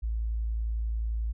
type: tone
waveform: sine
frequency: 55.6 Hz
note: A1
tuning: 19 cents sharp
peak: -27 dBFS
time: 0.02-1.33 s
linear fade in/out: 20 ms
effects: none